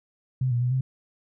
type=tone with pitch steps; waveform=sine; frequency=128.9 / 120.4 / 124.1 / 130.6 Hz; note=C3 / B2 / B2 / C3; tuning=-26 / -44 / +9 / -3 cents; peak=-21 dBFS; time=0.41-0.81 s; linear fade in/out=5 ms; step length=100 ms; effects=none